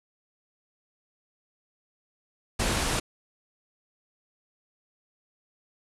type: low-pass noise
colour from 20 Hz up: pink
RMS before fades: -27 dBFS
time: 2.59-3 s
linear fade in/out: 10 ms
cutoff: 11000 Hz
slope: 48 dB/octave
effects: none